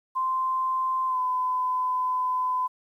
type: tone with pitch glide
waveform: sine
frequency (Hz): 1040 to 1012.1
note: C6 to B5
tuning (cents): -11 to +42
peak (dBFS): -23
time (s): 0.15-2.68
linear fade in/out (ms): 20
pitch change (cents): -47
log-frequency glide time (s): 1.07-1.19
effects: 10-bit